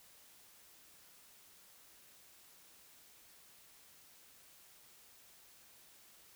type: silence
effects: white hiss -62 dBFS RMS until 6.35 s